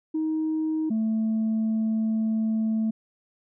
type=tone pair in turn; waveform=sine; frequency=314.4 / 220.6 Hz; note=D#4 / A3; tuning=+18 / +5 cents; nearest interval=tritone; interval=613 cents; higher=first; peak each=-22 / -20 dBFS; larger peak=second; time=0.14-0.9 / 0.9-2.91 s; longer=second; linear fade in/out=10 ms; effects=tanh soft clip ceiling -20 dBFS